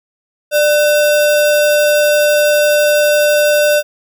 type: tone with sample-and-hold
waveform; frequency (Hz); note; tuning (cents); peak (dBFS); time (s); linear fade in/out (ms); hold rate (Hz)
sine; 594; D5; +20; -8; 0.51-3.83; 50; 2100
effects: none